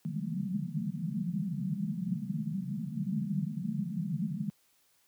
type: band-pass noise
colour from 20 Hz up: white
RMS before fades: -34 dBFS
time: 0.05-4.5 s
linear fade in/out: 0 ms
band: 140 to 220 Hz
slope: 96 dB/octave
effects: white hiss -69 dBFS RMS until 5.07 s + high-pass 60 Hz 12 dB/octave